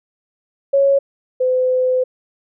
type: tone pair in turn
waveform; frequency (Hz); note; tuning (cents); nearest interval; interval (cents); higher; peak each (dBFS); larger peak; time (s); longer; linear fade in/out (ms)
sine; 553 / 509.7; C#5 / C5; -4 / -45; minor second; 141; first; -10 / -13; first; 0.73-0.99 / 1.4-2.04; second; 10
effects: none